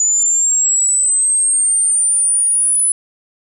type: linear sweep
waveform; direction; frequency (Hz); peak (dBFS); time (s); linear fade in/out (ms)
sine; up; 6940 to 10050; -11; 0-2.92; 2
effects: 8-bit